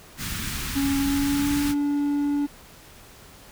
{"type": "band-stop noise", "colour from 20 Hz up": "pink", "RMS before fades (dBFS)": -30, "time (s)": [0.17, 1.75], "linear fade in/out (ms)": 50, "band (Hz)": [280, 1200], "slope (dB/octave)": 24}
{"type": "tone with pitch glide", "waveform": "triangle", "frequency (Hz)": [277.2, 288.1], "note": ["C#4", "D4"], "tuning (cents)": [0, -33], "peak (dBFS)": -19, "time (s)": [0.75, 2.47], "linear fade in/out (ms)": 20, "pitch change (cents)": 67, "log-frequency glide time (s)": [0.98, 1.59]}
{"effects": ["pink hiss -48 dBFS RMS until 3.51 s"]}